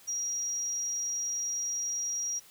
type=tone; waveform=sine; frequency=5710 Hz; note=F8; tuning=37 cents sharp; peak=-30 dBFS; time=0.07-2.4 s; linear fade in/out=20 ms; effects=white hiss -56 dBFS RMS until 2.5 s